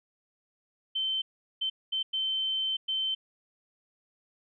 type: tone bursts at uneven times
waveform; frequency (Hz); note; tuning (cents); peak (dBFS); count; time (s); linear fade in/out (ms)
sine; 3090; G7; -26; -27; 5; 0.95-1.22 / 1.61-1.7 / 1.92-2.03 / 2.13-2.77 / 2.88-3.15; 10
effects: none